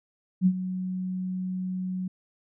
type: tone with ADSR envelope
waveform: sine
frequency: 184.8 Hz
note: F#3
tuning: 2 cents flat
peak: -15 dBFS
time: 0.41-2.08 s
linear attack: 51 ms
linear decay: 63 ms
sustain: -13 dB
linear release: 6 ms
effects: none